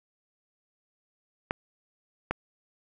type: clicks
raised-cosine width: 0.5 ms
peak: -12 / -12 dBFS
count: 2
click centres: 1.509 / 2.31 s
effects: none